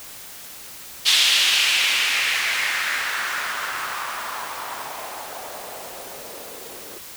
violet noise with low-pass filter sweep, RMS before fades -24 dBFS, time 1.05-6.99 s, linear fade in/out 20 ms, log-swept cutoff 3500 to 410 Hz, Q 2.3, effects white hiss -39 dBFS RMS until 7.16 s

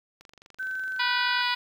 click train, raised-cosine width 0.2 ms, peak -32 dBFS, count 20, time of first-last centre 0.21-1.005 s, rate 23.9 Hz
sine tone with pitch glide, 1532 to 1520.5 Hz, G6 to F#6, -40 to +47 cents, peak -29 dBFS, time 0.59-1.42 s, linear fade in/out 10 ms, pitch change -13 cents, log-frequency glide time 0.86-1.12 s
harmonic tone, 490 Hz, B4, 14 cents flat, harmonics 2 / 3 / 4 / 5 / 6 / 7 / 8 / 9 / 10, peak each -29 / -31 / -32 / -33 / -34 / -34 / -35 / -36 / -36 dBFS, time 0.99-1.55 s, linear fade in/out 10 ms
effects 9-bit

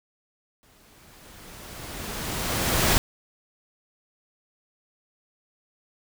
pink noise with exponential growth, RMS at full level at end -19 dBFS, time 0.63-2.98 s, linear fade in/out 0 ms, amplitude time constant 510 ms, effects none

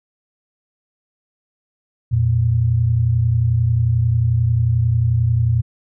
sine tone pair together, 86.2 / 117.43 Hz, F2 / A#2, -22 / +13 cents, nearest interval perfect fourth, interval 535 cents, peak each -20 / -14 dBFS, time 2.11-5.62 s, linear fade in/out 20 ms, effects none

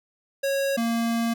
square tone pair in turn, 550 / 231.2 Hz, C#5 / A#3, -14 / -14 cents, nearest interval octave + minor third, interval 1500 cents, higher first, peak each -23 dBFS, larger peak neither, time 0.43-0.77 / 0.77-1.34 s, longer second, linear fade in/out 10 ms, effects none

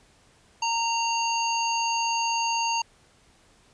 harmonic tone, 924 Hz, A#5, 16 cents flat, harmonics 1 / 3 / 5 / 7, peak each -25 / -30 / -32 / -33 dBFS, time 0.62-2.82 s, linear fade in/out 5 ms, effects pink hiss -59 dBFS RMS until 3.73 s + resampled to 22050 Hz

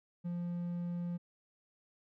triangle tone, 174.1 Hz, F3, 5 cents flat, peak -33 dBFS, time 0.24-1.18 s, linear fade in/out 20 ms, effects none

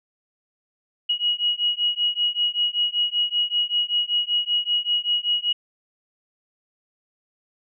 sine beating tone pair, 2900 / 2905.2 Hz, F#7 / F#7, -35 / -32 cents, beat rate 5.2 Hz, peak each -23 / -23 dBFS, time 1.09-5.53 s, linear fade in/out 10 ms, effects none

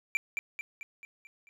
triangle tone with echo, 2349 Hz, D7, in tune, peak -23 dBFS, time 0.15-0.17 s, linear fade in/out 0 ms, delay 220 ms, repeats 6, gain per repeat -5 dB, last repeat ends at 1.49 s, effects none

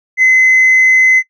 triangle tone with tanh clipping, 2043 Hz, C7, 42 cents flat, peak -5 dBFS, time 0.17-1.23 s, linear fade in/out 50 ms, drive 5 dB, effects noise-tail reverb RT60 0.1 s tail -22 dB re dry

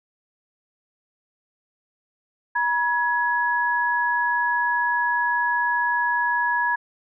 sine tone pair together, 963 / 1678 Hz, B5 / G#6, -44 / +17 cents, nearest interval minor seventh, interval 961 cents, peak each -22 / -22 dBFS, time 2.55-6.76 s, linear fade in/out 10 ms, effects none

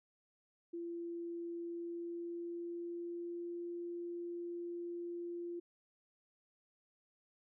sine tone with pitch glide, 340.9 to 345.7 Hz, F4 to F4, -42 to -18 cents, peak -40 dBFS, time 0.73-5.6 s, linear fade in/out 10 ms, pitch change +24 cents, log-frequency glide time 1.59-3.67 s, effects none

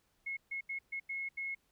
sine tone bursts at uneven times, 2173 Hz, C#7, 35 cents flat, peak -36 dBFS, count 6, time 0.26-0.37 / 0.51-0.61 / 0.69-0.79 / 0.92-1 / 1.09-1.29 / 1.37-1.55 s, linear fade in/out 10 ms, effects pink hiss -75 dBFS RMS until 1.71 s

